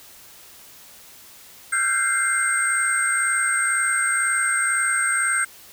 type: tone cluster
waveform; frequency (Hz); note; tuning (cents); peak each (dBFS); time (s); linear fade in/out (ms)
sine; 1368 / 1518 / 1580 / 2091 / 8410; F6 / F#6 / G6 / C7 / C9; -36 / +44 / +13 / -2 / +8; -26 / -30 / -23 / -27 / -23; 1.72-5.45; 10
effects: white hiss -46 dBFS RMS until 5.72 s